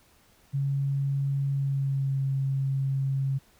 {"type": "tone with pitch glide", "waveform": "sine", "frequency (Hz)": [138.59, 135.74], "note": ["C#3", "C#3"], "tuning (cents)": [0, -36], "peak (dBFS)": -24, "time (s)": [0.53, 3.39], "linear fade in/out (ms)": 20, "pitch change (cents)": -36, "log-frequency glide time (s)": [1.5, 2.21], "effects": ["pink hiss -61 dBFS RMS until 3.59 s"]}